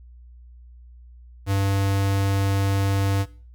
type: tone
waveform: square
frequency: 98.3 Hz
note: G2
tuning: 5 cents sharp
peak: -20 dBFS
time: 1.46-3.26 s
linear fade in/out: 50 ms
effects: noise-tail reverb RT60 0.4 s tail -19 dB re dry + added 60 Hz sine -43 dBFS peak until 3.54 s